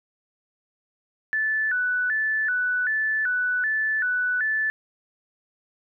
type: tone with vibrato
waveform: sine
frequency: 1612 Hz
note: G6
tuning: 48 cents sharp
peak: -21 dBFS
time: 1.33-4.7 s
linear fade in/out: 0 ms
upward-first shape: square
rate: 1.3 Hz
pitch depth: 140 cents each way
effects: none